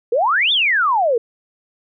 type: exponential two-way sweep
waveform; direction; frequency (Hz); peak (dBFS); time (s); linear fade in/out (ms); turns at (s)
sine; up then down; 440 to 3655 to 440; -13; 0.12-1.18; 5; 0.52
effects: none